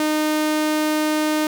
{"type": "tone", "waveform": "sawtooth", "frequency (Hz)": 306.8, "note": "D#4", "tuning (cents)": -24, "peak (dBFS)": -14, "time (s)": [0, 1.47], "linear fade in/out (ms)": 2, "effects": []}